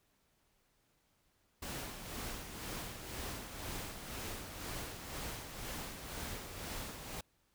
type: noise with tremolo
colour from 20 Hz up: pink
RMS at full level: -42 dBFS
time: 1.62-7.21 s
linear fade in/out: 5 ms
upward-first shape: sine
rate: 2 Hz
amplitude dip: 50%
effects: pink hiss -75 dBFS RMS until 7.54 s

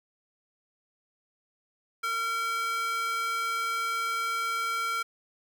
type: tone with high-pass filter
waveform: square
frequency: 457 Hz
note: A#4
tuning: 34 cents flat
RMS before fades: -30 dBFS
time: 2.03-5.03 s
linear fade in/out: 10 ms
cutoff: 1600 Hz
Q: 9.5
effects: none

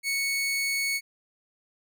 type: tone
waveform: sawtooth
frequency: 2215 Hz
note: C#7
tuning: 2 cents flat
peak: -22 dBFS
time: 0.03-1.01 s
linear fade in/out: 50 ms
effects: none

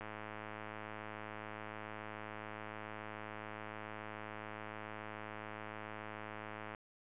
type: click train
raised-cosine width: 0.5 ms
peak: -30 dBFS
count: 722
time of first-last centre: 0.01-6.748 s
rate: 107 Hz
effects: resampled to 8000 Hz

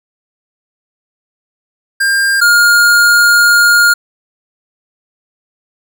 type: tone pair in turn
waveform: square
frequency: 1600 / 1418.5 Hz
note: G6 / F6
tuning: +35 / +27 cents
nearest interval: major second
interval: 208 cents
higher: first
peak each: -10 / -6 dBFS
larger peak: second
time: 2-2.41 / 2.41-3.94 s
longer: second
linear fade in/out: 10 ms
effects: none

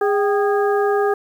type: harmonic tone with a mistuned harmonic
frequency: 410 Hz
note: G#4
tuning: 22 cents flat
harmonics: 1 / 2 / 3 / 4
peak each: -16 / -22 / -26 / -28 dBFS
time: 0.01-1.14 s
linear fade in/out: 5 ms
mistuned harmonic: 2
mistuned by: -79 cents
effects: 8-bit

